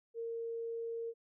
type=tone; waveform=sine; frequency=460.5 Hz; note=A#4; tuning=21 cents flat; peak=-37 dBFS; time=0.14-1.14 s; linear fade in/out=50 ms; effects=none